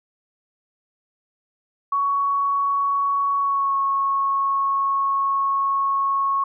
sine tone with pitch glide, 1118 to 1099.4 Hz, C#6 to C#6, +14 to -15 cents, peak -18 dBFS, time 1.92-6.44 s, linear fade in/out 5 ms, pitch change -29 cents, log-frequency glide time 3.39-3.76 s, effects none

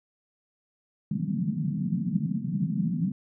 pink band-pass noise, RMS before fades -28 dBFS, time 1.11-3.12 s, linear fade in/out 5 ms, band 150 to 220 Hz, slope 48 dB/octave, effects none

